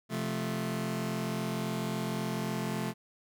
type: chord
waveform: sawtooth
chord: F major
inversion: second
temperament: just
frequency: 130.96 / 174.61 / 218.3 Hz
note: C3 / F3 / A3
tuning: +2 / 0 / -13 cents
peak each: -33 / -32 / -31 dBFS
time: 0.09-2.94 s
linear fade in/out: 50 ms
effects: none